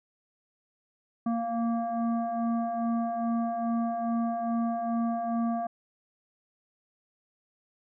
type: tone with frequency modulation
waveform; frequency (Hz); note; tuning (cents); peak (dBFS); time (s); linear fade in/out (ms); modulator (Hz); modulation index
sine; 232.7; A#3; -3; -26; 1.26-5.67; 5; 463; 1.3
effects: none